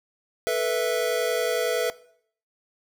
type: chord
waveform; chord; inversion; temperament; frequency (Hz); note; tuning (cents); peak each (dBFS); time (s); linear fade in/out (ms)
square; A suspended second; none; equal with one note detuned; 440 / 490.8 / 659.3; A4 / B4 / E5; 0 / -11 / 0; -29 / -27 / -27; 0.47-1.9; 0
effects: noise-tail reverb RT60 0.6 s tail -19 dB re dry